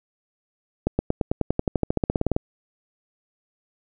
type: accelerating click train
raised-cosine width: 2 ms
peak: -7 dBFS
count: 20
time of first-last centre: 0.87-2.364 s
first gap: 120 ms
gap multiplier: 0.95
effects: none